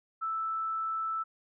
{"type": "tone", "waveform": "sine", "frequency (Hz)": 1318.5, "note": "E6", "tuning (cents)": 0, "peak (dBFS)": -30, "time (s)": [0.21, 1.24], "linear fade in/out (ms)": 20, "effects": []}